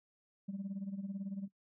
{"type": "tone with tremolo", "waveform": "sine", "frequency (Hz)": 196, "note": "G3", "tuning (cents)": 0, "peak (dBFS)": -34, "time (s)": [0.48, 1.48], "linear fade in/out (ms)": 10, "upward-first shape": "sine", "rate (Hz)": 18, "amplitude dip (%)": 80, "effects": ["noise-tail reverb RT60 0.1 s tail -19 dB re dry", "tanh soft clip ceiling -34 dBFS"]}